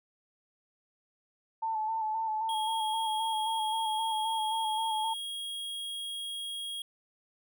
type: tone with vibrato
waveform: sine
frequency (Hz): 880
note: A5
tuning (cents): 0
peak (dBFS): -29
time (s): 1.62-5.14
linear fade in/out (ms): 10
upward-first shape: square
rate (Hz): 3.8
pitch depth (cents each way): 29
type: tone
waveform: square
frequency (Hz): 3280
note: G#7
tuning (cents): -22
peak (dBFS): -36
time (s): 2.49-6.82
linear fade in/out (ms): 2
effects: none